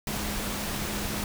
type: tone in noise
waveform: sine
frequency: 205.8 Hz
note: G#3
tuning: 16 cents flat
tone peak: -37 dBFS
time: 0.07-1.24 s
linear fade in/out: 2 ms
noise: pink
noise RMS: -32 dBFS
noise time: 0.07-1.24 s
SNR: -8 dB
effects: none